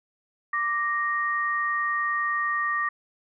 sine tone pair together, 1174.7 / 1864.7 Hz, D6 / A#6, 0 / 0 cents, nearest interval minor sixth, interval 800 cents, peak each -26 dBFS, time 0.53-2.89 s, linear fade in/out 5 ms, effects none

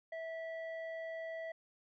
square tone with low-pass filter, 653 Hz, E5, 17 cents flat, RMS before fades -43 dBFS, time 0.12-1.52 s, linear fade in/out 5 ms, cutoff 1600 Hz, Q 3.4, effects none

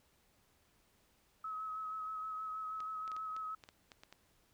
sine tone with vibrato, 1282 Hz, E6, 49 cents flat, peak -39 dBFS, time 1.44-3.55 s, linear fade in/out 5 ms, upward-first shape sine, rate 6.3 Hz, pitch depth 22 cents each way
clicks, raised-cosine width 0.2 ms, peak -35 dBFS, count 10, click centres 2.804 / 3.078 / 3.117 / 3.165 / 3.365 / 3.638 / 3.689 / 3.918 / 4.035 / 4.126 s
effects pink hiss -72 dBFS RMS until 4.53 s

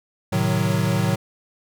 square chord, A diminished seventh, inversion none, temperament equal with one note detuned, 110 / 130.81 / 154.22 / 185 Hz, A2 / C3 / Eb3 / Gb3, 0 / 0 / -15 / 0 cents, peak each -24 / -27 / -25 / -24 dBFS, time 0.32-1.16 s, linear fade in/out 10 ms, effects none

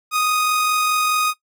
sawtooth tone with amplitude modulation, 1244.5 Hz, D#6, in tune, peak -12 dBFS, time 0.11-1.34 s, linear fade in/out 50 ms, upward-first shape sine, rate 44.8 Hz, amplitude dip 25%, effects noise-tail reverb RT60 0.1 s tail -18 dB re dry

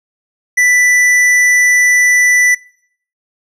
triangle tone with hard clipping, 1980 Hz, B6, 4 cents sharp, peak -9 dBFS, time 0.57-2.55 s, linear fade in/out 10 ms, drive 13 dB, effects noise-tail reverb RT60 0.6 s tail -21 dB re dry

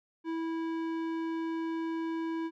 square tone with low-pass filter, 327.4 Hz, E4, 12 cents flat, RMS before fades -34 dBFS, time 0.24-2.51 s, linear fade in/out 50 ms, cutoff 2200 Hz, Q 0.52, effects none

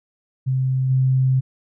sine tone with level steps, 130.81 Hz, C3, in tune, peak -17 / -14 dBFS, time 0.46-1.41 s, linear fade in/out 20 ms, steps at 0.89 s, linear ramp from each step 20 ms, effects none

